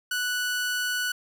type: tone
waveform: sawtooth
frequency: 1480 Hz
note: F#6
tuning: in tune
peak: -22 dBFS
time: 0.11-1.12 s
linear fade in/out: 5 ms
effects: none